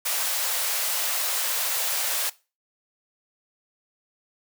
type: high-pass noise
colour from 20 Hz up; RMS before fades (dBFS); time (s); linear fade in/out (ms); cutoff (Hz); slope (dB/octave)
white; -26; 0.05-2.3; 10; 490; 48
effects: noise-tail reverb RT60 0.3 s tail -20 dB re dry